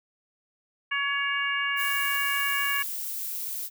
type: harmonic tone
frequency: 562 Hz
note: C#5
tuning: 24 cents sharp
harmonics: 2 / 3 / 4 / 5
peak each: -32 / -28 / -31 / -32 dBFS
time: 0.91-2.83 s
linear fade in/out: 10 ms
type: noise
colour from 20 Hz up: violet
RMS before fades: -33 dBFS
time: 1.76-3.7 s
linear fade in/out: 50 ms
effects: none